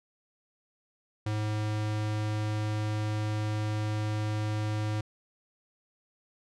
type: tone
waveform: square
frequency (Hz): 106.7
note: G#2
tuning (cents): +47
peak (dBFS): -29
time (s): 1.26-5.01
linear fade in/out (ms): 5
effects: low-pass 7000 Hz 12 dB/octave